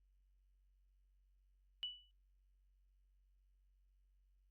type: tone with exponential decay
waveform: sine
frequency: 2960 Hz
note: F#7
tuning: in tune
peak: -37 dBFS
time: 1.83-2.11 s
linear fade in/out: 0 ms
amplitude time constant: 59 ms
effects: added 47 Hz sine -70 dBFS peak until 4.5 s + Opus 48 kbps